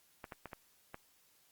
clicks, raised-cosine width 0.5 ms, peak -29 dBFS, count 5, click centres 0.242 / 0.322 / 0.457 / 0.532 / 0.944 s, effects white hiss -69 dBFS RMS until 1.51 s + Opus 48 kbps

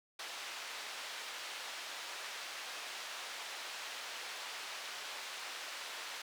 white band-pass noise, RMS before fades -45 dBFS, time 0.19-6.22 s, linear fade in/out 5 ms, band 630 to 4100 Hz, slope 12 dB/octave, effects none

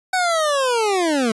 25% pulse linear sweep, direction down, 756 to 212.6 Hz, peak -13 dBFS, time 0.13-1.32 s, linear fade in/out 5 ms, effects resampled to 24000 Hz

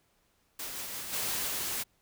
white noise with tremolo, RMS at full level -38 dBFS, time 0.59-1.48 s, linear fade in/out 5 ms, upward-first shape sine, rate 5.9 Hz, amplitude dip 25%
white noise, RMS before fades -34 dBFS, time 1.12-1.84 s, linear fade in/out 20 ms
effects pink hiss -71 dBFS RMS until 2.01 s

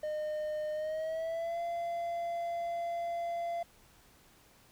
triangle tone with pitch glide, 610 to 684.7 Hz, D#5 to F5, -34 to -34 cents, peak -31 dBFS, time 0.03-3.63 s, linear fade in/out 5 ms, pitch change +200 cents, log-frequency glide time 0.73-1.61 s, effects pink hiss -62 dBFS RMS until 4.71 s

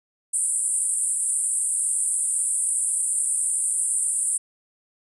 white band-pass noise, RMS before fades -24 dBFS, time 0.33-4.38 s, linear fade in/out 10 ms, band 8300 to 9700 Hz, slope 96 dB/octave, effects none

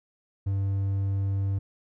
triangle tone, 98 Hz, G2, in tune, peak -22 dBFS, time 0.46-1.59 s, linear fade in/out 10 ms, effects none

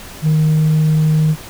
sine tone, 155.56 Hz, D#3, in tune, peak -8 dBFS, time 0.22-1.36 s, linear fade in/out 50 ms, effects tanh soft clip ceiling -8 dBFS + pink hiss -34 dBFS RMS until 1.49 s

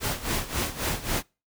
pink noise with tremolo, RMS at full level -26 dBFS, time 0-1.23 s, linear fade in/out 50 ms, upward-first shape sine, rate 3.7 Hz, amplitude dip 80%, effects noise-tail reverb RT60 0.3 s tail -26 dB re dry

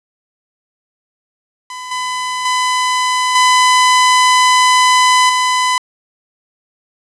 sawtooth tone with level steps, 1006 Hz, B5, 32 cents sharp, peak -22 / -14 / -9 / -4 / -8 dBFS, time 1.7-5.78 s, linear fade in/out 2 ms, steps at 1.91 / 2.45 / 3.35 / 5.29 s, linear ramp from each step 5 ms, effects resampled to 22050 Hz + 7-bit

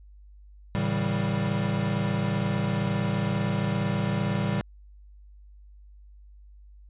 square chord, A dominant seventh, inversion none, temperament equal with one note detuned, 110 / 138.59 / 160.77 / 196 Hz, A2 / C#3 / E3 / G3, 0 / 0 / -43 / 0 cents, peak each -31 / -32 / -32 / -29 dBFS, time 0.75-4.61 s, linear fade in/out 0 ms, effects added 50 Hz sine -47 dBFS peak until 6.89 s + resampled to 8000 Hz

